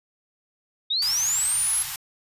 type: linear sweep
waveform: sine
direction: up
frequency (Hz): 3605 to 11220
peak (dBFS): -21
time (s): 0.9-1.83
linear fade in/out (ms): 10
type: band-stop noise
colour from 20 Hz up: white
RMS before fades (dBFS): -31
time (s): 1.02-1.96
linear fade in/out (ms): 2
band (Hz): 160 to 740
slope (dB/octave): 96
effects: resampled to 32000 Hz